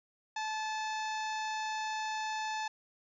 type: harmonic tone with a mistuned harmonic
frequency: 867 Hz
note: A5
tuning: 26 cents flat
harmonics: 1 / 2 / 3 / 4 / 5 / 6 / 7 / 8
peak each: -35 / -41 / -45 / -47 / -49 / -51 / -52 / -53 dBFS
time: 0.36-2.68 s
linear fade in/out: 5 ms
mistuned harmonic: 4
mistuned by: +56 cents
effects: none